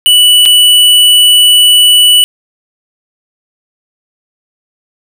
square tone with dropouts, 2960 Hz, F#7, in tune, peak -3 dBFS, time 0.06-2.24 s, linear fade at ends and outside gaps 0 ms, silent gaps 0.454-0.459 s, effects 7-bit

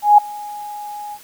sine tone with ADSR envelope, 830.6 Hz, G#5, in tune, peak -3 dBFS, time 0.02-1.19 s, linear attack 160 ms, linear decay 6 ms, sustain -24 dB, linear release 57 ms, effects white hiss -44 dBFS RMS until 1.23 s

